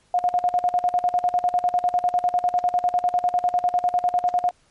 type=tone with tremolo; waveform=sine; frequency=715 Hz; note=F5; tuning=41 cents sharp; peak=-16 dBFS; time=0.14-4.51 s; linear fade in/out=2 ms; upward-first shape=square; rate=10 Hz; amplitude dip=80%; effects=pink hiss -61 dBFS RMS until 4.7 s + MP3 48 kbps